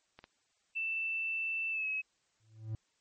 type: clicks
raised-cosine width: 0.3 ms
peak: -34 dBFS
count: 2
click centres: 0.19 / 0.241 s
type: tone with pitch glide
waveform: sine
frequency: 2661 to 2564 Hz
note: E7 to E7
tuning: +16 to -49 cents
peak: -32 dBFS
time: 0.75-2.02 s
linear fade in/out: 20 ms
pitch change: -65 cents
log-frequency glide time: 1.7-1.87 s
type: tone with exponential growth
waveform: triangle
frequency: 110 Hz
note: A2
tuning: in tune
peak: -30 dBFS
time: 2.4-2.75 s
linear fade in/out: 0 ms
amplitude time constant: 76 ms
effects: white hiss -75 dBFS RMS until 3 s + MP3 32 kbps